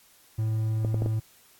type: tone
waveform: triangle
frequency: 110 Hz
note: A2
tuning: in tune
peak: -22 dBFS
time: 0.38-1.2 s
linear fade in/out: 10 ms
type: clicks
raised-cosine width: 2 ms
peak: -17 dBFS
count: 4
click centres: 0.848 / 0.944 / 1.021 / 1.061 s
effects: white hiss -58 dBFS RMS until 1.59 s + AAC 64 kbps